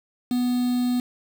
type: tone with quantisation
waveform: triangle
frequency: 247 Hz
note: B3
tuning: in tune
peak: -18 dBFS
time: 0.31-1 s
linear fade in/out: 2 ms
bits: 6
effects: none